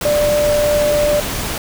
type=tone in noise; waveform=sine; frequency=591 Hz; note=D5; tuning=11 cents sharp; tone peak=-12 dBFS; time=0.05-1.2 s; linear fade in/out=2 ms; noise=pink; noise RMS=-22 dBFS; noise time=0.01-1.58 s; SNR=+7 dB; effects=none